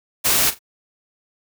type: noise with echo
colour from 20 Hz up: white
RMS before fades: -17 dBFS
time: 0.24-0.51 s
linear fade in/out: 20 ms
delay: 41 ms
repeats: 2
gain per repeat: -15 dB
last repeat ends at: 0.592 s
effects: none